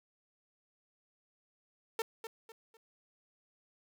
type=tone with echo; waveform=sawtooth; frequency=449.6 Hz; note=A4; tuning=37 cents sharp; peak=-28 dBFS; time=1.99-2.02 s; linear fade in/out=2 ms; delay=250 ms; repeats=3; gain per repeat=-9 dB; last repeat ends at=2.77 s; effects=none